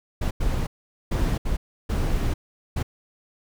brown noise bursts at uneven times, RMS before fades -23 dBFS, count 6, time 0.21-0.31 / 0.4-0.67 / 1.11-1.38 / 1.45-1.57 / 1.89-2.34 / 2.76-2.83 s, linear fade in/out 10 ms, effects none

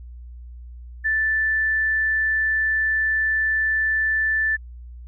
sine tone, 1760 Hz, A6, in tune, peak -18 dBFS, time 1.04-4.57 s, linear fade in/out 20 ms, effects added 60 Hz sine -36 dBFS peak until 5.07 s

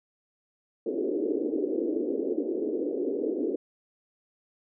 white band-pass noise, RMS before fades -29 dBFS, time 0.86-3.56 s, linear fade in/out 5 ms, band 270 to 460 Hz, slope 48 dB/octave, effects none

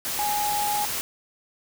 sine tone in noise, 830.6 Hz, G#5, in tune, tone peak -24 dBFS, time 0.19-0.85 s, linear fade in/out 0 ms, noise white, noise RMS -29 dBFS, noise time 0.05-1.01 s, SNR +2 dB, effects none

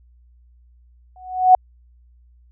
sine tone with exponential growth, 740 Hz, F#5, in tune, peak -4 dBFS, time 1.16-1.55 s, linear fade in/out 2 ms, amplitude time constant 84 ms, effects added 60 Hz sine -49 dBFS peak until 2.51 s

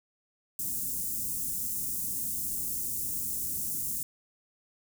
white band-stop noise, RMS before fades -33 dBFS, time 0.59-4.03 s, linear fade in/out 2 ms, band 280 to 7300 Hz, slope 24 dB/octave, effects none

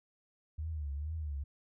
sine tone with vibrato, 75.1 Hz, D2, 39 cents sharp, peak -35 dBFS, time 0.58-1.44 s, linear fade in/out 10 ms, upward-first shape triangle, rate 2.2 Hz, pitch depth 150 cents each way, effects none

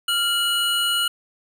square tone pair together, 1389 / 2925 Hz, F6 / F#7, -10 / -21 cents, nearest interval octave + minor second, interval 1289 cents, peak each -25 / -21 dBFS, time 0.08-1.08 s, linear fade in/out 5 ms, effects none

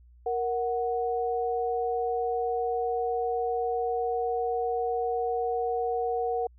sine tone pair together, 467.8 / 740 Hz, A#4 / F#5, +6 / 0 cents, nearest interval minor sixth, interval 794 cents, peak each -28 / -29 dBFS, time 0.26-6.47 s, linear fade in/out 5 ms, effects added 60 Hz sine -52 dBFS peak until 6.58 s

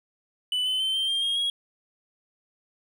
triangle tone with pitch steps, 2988 / 3038 / 3090 / 3142 / 3195 / 3249 / 3304 Hz, F#7 / F#7 / G7 / G7 / G7 / G#7 / G#7, +16 / +45 / -26 / +3 / +32 / -39 / -10 cents, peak -22 dBFS, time 0.52-1.5 s, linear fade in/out 2 ms, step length 140 ms, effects none

